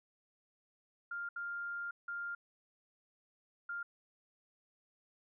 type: tone bursts at uneven times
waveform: sine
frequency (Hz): 1400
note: F6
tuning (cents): +4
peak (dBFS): -38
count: 4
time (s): 1.11-1.29 / 1.36-1.91 / 2.08-2.35 / 3.69-3.83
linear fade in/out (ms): 5
effects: none